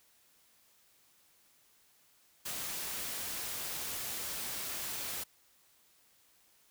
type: noise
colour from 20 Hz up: white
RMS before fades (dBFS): -39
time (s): 2.45-5.24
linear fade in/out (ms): 10
effects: white hiss -67 dBFS RMS until 6.7 s